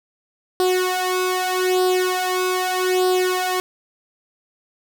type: tone with flanger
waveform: sawtooth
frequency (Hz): 367.8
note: F#4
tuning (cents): -10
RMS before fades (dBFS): -20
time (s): 0.6-3.6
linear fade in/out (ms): 0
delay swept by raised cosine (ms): 0.22 to 1.92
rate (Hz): 0.81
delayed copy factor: +0.8
effects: none